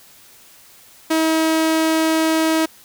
sawtooth tone, 320 Hz, D#4, 49 cents sharp, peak -11 dBFS, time 1.1-2.66 s, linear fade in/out 10 ms, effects white hiss -47 dBFS RMS until 2.84 s

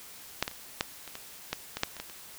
clicks, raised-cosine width 0.2 ms, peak -8 / -15 / -28 / -9 / -24 / -21 / -12 / -16 / -8 / -25 / -18 / -28 dBFS, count 12, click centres 0.426 / 0.479 / 0.513 / 0.809 / 1.077 / 1.154 / 1.53 / 1.77 / 1.834 / 1.967 / 2 / 2.098 s, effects white hiss -48 dBFS RMS until 2.38 s

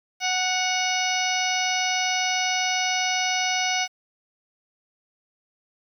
harmonic tone with a mistuned harmonic, 740 Hz, F#5, in tune, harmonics 1 / 2 / 3 / 4 / 5 / 6 / 7 / 8, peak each -27 / -32 / -27 / -30 / -34 / -36 / -32 / -30 dBFS, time 0.2-3.88 s, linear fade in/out 50 ms, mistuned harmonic 4, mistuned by -43 cents, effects 9-bit

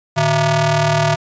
sawtooth ring-modulated tone, 261.6 Hz, C4, in tune, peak -6 dBFS, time 0.16-1.16 s, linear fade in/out 20 ms, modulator 412 Hz, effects resampled to 16000 Hz

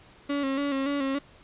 35% pulse tone with vibrato, 277.2 Hz, C#4, in tune, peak -24 dBFS, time 0.29-1.19 s, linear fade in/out 10 ms, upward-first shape square, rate 3.5 Hz, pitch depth 45 cents each way, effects pink hiss -54 dBFS RMS until 1.43 s + resampled to 8000 Hz

